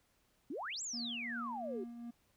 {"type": "exponential two-way sweep", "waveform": "sine", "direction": "up then down", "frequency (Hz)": [243.6, 7820, 359.2], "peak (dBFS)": -39, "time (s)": [0.5, 1.84], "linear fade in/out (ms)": 5, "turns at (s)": 0.82}
{"type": "tone with tremolo", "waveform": "triangle", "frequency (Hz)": 236.2, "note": "A#3", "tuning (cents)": 23, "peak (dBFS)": -39, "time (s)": [0.93, 2.11], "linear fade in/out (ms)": 10, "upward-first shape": "triangle", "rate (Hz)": 2.7, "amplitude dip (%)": 50}
{"effects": ["pink hiss -74 dBFS RMS until 2.36 s"]}